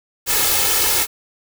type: noise with comb filter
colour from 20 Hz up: white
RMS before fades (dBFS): -17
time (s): 0.26-1.07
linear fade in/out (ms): 50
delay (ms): 2.3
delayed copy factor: +0.65
effects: none